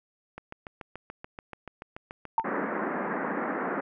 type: click train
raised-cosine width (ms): 0.5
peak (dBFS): -24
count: 15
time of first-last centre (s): 0.38-2.397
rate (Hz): 6.94
type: tone with exponential decay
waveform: sine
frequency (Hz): 903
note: A5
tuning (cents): +45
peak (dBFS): -16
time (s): 2.38-2.46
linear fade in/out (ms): 2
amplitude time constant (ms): 16
type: band-pass noise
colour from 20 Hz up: pink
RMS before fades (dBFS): -31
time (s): 2.44-3.81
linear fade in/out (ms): 10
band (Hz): 190 to 1900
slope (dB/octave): 48
effects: none